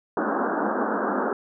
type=band-pass noise; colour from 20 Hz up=pink; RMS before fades=-25 dBFS; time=0.17-1.33 s; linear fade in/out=2 ms; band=200 to 1600 Hz; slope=96 dB/octave; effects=none